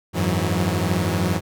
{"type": "tone cluster", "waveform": "sawtooth", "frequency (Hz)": [89.9, 102.6, 162.6, 182.9], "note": ["F#2", "G#2", "E3", "F#3"], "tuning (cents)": [-49, -21, -23, -20], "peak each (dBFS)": -21, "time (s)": [0.13, 1.41], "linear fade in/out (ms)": 50, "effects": []}